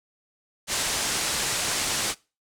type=low-pass noise; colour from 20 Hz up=white; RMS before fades=-27 dBFS; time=0.67-2.15 s; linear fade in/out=50 ms; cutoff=9100 Hz; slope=24 dB/octave; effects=noise-tail reverb RT60 0.3 s tail -22 dB re dry